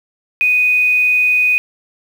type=tone with quantisation; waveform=sine; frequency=2489 Hz; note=D#7; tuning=in tune; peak=-10 dBFS; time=0.41-1.58 s; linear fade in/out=0 ms; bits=6; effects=none